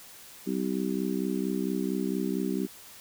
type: harmonic tone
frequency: 64.4 Hz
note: C2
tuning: 27 cents flat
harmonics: 3 / 4 / 5 / 6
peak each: -31 / -32 / -33 / -34 dBFS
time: 0.46-2.67 s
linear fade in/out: 20 ms
effects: white hiss -49 dBFS RMS until 3 s